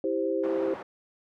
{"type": "chord", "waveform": "sine", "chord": "C major", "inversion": "first", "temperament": "just", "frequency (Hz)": [327, 392.4, 523.3], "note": ["E4", "G4", "C5"], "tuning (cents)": [-14, 2, 0], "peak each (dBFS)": [-30, -29, -29], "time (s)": [0.04, 0.74], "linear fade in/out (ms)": 2}
{"type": "band-pass noise", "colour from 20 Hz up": "pink", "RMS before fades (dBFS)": -40, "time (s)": [0.43, 0.83], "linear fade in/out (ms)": 10, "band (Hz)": [340, 1200], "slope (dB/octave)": 12}
{"effects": []}